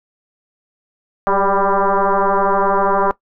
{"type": "tone with frequency modulation", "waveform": "sine", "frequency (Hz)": 203.2, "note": "G#3", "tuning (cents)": -38, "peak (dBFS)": -12, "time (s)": [1.27, 3.11], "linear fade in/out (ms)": 0, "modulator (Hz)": 197, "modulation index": 5.7, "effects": ["noise-tail reverb RT60 0.1 s tail -18 dB re dry"]}